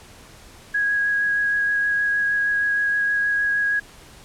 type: tone with vibrato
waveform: sine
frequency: 1654 Hz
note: G#6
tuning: 8 cents flat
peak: -18 dBFS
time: 0.74-3.8 s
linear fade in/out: 10 ms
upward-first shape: sine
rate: 6.4 Hz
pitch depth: 10 cents each way
effects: pink hiss -46 dBFS RMS until 4.24 s + low-pass 11000 Hz 12 dB/octave